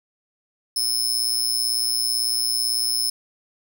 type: tone with amplitude modulation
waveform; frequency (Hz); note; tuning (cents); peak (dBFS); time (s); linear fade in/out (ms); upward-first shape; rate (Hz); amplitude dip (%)
sawtooth; 5220; E8; -18; -14; 0.76-3.1; 5; sine; 118; 85
effects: none